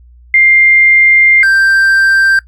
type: tone pair in turn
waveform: sine / triangle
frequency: 2100 / 1573.2 Hz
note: C7 / G6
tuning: +6 / +6 cents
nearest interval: perfect fourth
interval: 500 cents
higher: first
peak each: -4 dBFS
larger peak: neither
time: 0.34-1.43 / 1.43-2.39 s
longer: first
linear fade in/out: 2 ms
effects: noise-tail reverb RT60 0.1 s tail -19 dB re dry + added 60 Hz sine -37 dBFS peak until 2.47 s